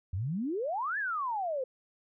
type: exponential two-way sweep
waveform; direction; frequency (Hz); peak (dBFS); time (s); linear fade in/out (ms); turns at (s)
sine; up then down; 83.6 to 1770 to 497.9; -30; 0.13-1.64; 5; 0.98
effects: none